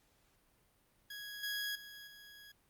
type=tone with level steps; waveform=20% pulse; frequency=1661.2 Hz; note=G#6; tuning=in tune; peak=-40 / -32 / -45 / -49 dBFS; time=1.1-2.52 s; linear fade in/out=5 ms; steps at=1.43 / 1.75 / 2.07 s; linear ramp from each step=5 ms; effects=pink hiss -72 dBFS RMS until 2.69 s + Opus 48 kbps